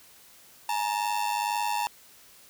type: ring-modulated tone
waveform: 45% pulse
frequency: 892 Hz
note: A5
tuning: 23 cents sharp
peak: -23 dBFS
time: 0.69-1.87 s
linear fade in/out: 0 ms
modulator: 51 Hz
effects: white hiss -54 dBFS RMS until 2.49 s